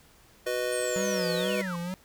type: chord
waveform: square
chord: B major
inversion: second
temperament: just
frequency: 370.4 / 493.9 / 617.4 Hz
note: F#4 / B4 / D#5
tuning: +2 / 0 / -14 cents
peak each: -35 / -31 / -33 dBFS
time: 0.46-1.62 s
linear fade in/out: 10 ms
type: linear sweep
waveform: sine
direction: down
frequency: 8870 to 987.8 Hz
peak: -35 dBFS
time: 0.72-1.76 s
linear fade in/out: 5 ms
type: tone with vibrato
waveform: square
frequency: 185 Hz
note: F#3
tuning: in tune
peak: -32 dBFS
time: 0.96-1.94 s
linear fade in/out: 0 ms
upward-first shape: sine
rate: 2.1 Hz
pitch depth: 130 cents each way
effects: pink hiss -58 dBFS RMS until 2.04 s